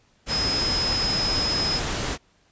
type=tone in noise; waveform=sine; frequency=5100 Hz; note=D#8; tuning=42 cents sharp; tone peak=-23 dBFS; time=0.28-1.81 s; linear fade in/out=50 ms; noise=pink; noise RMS=-27 dBFS; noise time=0.26-2.18 s; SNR=+1 dB; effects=pink hiss -62 dBFS RMS until 2.51 s + resampled to 16000 Hz